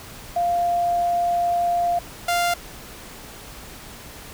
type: tone pair in turn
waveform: sine / sawtooth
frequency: 697 / 697 Hz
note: F5 / F5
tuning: -4 / -4 cents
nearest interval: unison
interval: 0 cents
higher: neither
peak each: -18 / -15 dBFS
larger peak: second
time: 0.36-1.99 / 2.28-2.54 s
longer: first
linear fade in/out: 5 ms
effects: pink hiss -40 dBFS RMS until 4.33 s